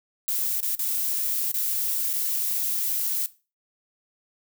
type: noise with dropouts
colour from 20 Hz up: violet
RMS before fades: -26 dBFS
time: 0.28-3.26 s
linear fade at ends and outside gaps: 0 ms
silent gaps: 0.604-0.629 / 0.751-0.792 / 1.516-1.542 / 2.131-2.137 s
effects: noise-tail reverb RT60 0.3 s tail -17 dB re dry